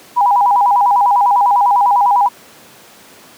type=tone with vibrato; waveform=sine; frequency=890 Hz; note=A5; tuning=20 cents sharp; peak=-8 dBFS; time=0.16-2.29 s; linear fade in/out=20 ms; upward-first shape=square; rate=10 Hz; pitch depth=160 cents each way; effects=pink hiss -41 dBFS RMS until 3.37 s + high-pass 200 Hz 12 dB/octave